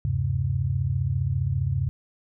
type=tone cluster; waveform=sine; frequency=77.7 / 97.4 / 132.5 Hz; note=D#2 / G2 / C3; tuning=-2 / -11 / +22 cents; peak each=-30 / -26 / -25 dBFS; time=0.05-1.89 s; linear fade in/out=0 ms; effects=none